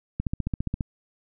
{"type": "click train", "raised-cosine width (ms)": 5, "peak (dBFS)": -14, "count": 10, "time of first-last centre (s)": [0.2, 0.808], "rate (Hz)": 14.8, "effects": []}